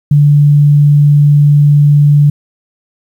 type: tone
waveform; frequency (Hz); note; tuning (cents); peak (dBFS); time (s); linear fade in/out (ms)
sine; 145.9; D3; -11; -3; 0.11-2.3; 5
effects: 7-bit